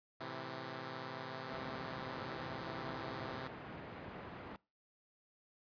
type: chord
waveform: 5% pulse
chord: A minor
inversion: none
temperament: equal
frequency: 110 / 130.81 / 164.81 Hz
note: A2 / C3 / E3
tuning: 0 / 0 / 0 cents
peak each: -40 / -34 / -37 dBFS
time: 0.2-3.48 s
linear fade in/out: 10 ms
type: band-pass noise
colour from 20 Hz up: pink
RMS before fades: -49 dBFS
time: 1.49-4.56 s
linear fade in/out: 0 ms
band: 110 to 1800 Hz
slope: 12 dB/octave
effects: noise-tail reverb RT60 0.3 s tail -23 dB re dry + resampled to 11025 Hz